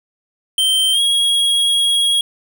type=tone with pitch glide; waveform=square; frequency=3127 to 3303 Hz; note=G7 to G#7; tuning=-5 to -10 cents; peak=-13 dBFS; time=0.58-2.21 s; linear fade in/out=2 ms; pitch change=+95 cents; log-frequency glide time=0.92-1 s; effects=none